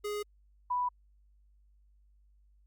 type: tone pair in turn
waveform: square / sine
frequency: 415.3 / 987.8 Hz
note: G#4 / B5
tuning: 0 / 0 cents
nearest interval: octave + minor third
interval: 1500 cents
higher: second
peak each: -34 / -28 dBFS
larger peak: second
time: 0.04-0.23 / 0.7-0.89 s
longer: neither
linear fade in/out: 10 ms
effects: added 50 Hz sine -61 dBFS peak until 2.66 s + Opus 48 kbps

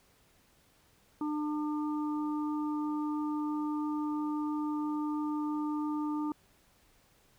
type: harmonic tone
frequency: 300.5 Hz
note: D4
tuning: 40 cents sharp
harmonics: 1 / 3 / 4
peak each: -31 / -41 / -43 dBFS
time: 1.21-6.32 s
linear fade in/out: 2 ms
effects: pink hiss -66 dBFS RMS until 7.38 s

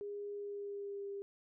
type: tone with pitch glide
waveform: sine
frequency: 408.4 to 399.3 Hz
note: G#4 to G4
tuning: -29 to +32 cents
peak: -40 dBFS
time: 0.01-1.22 s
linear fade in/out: 0 ms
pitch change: -39 cents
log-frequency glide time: 0.33-1.1 s
effects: none

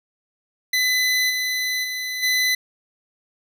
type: tone with level steps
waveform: 25% pulse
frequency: 2009 Hz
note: B6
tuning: 29 cents sharp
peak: -14 / -18 / -22 / -14 dBFS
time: 0.73-2.55 s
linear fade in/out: 5 ms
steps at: 1.29 / 1.83 / 2.22 s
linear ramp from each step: 20 ms
effects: none

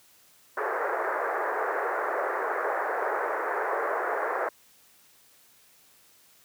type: band-pass noise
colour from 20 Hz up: pink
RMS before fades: -29 dBFS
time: 0.57-4.49 s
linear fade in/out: 5 ms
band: 400 to 1800 Hz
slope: 48 dB/octave
effects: white hiss -59 dBFS RMS until 6.44 s + high-pass 60 Hz 12 dB/octave

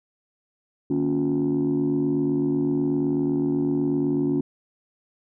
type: tone cluster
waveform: sine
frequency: 152 / 231.3 / 279.3 / 358.2 Hz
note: D#3 / A#3 / C#4 / F4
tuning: -40 / -13 / +13 / +44 cents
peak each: -28 / -29 / -21 / -25 dBFS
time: 0.9-4.41 s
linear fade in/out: 5 ms
effects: tanh soft clip ceiling -15 dBFS

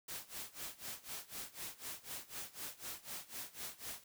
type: noise with tremolo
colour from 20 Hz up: white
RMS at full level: -44 dBFS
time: 0.08-4.04 s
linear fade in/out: 5 ms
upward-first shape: sine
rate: 4 Hz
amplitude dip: 90%
effects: none

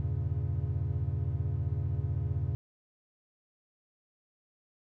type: chord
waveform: triangle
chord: E diminished seventh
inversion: none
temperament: equal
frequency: 82.41 / 98 / 116.54 / 138.59 Hz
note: E2 / G2 / Bb2 / Db3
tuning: 0 / 0 / 0 / 0 cents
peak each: -32 / -32 / -34 / -33 dBFS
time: 0-2.55 s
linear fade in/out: 0 ms
effects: none

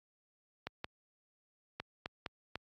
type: clicks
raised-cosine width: 0.3 ms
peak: -22 dBFS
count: 6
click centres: 0.67 / 0.844 / 1.8 / 2.059 / 2.262 / 2.556 s
effects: high-pass 60 Hz 12 dB/octave + AAC 32 kbps

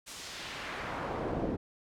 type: noise with band-pass filter sweep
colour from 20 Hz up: brown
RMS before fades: -37 dBFS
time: 0.06-1.57 s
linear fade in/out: 20 ms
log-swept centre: 8000 to 330 Hz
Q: 1
effects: none

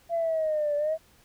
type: linear two-way sweep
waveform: sine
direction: down then up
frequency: 682 to 580 to 649 Hz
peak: -23 dBFS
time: 0.09-0.98 s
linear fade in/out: 50 ms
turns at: 0.76 s
effects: tanh soft clip ceiling -19 dBFS + pink hiss -60 dBFS RMS until 1.24 s

